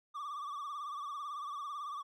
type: tone with vibrato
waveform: triangle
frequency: 1163 Hz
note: D6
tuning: 17 cents flat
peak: -37 dBFS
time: 0.14-2.03 s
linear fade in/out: 20 ms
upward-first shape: sine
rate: 18 Hz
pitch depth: 79 cents each way
effects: none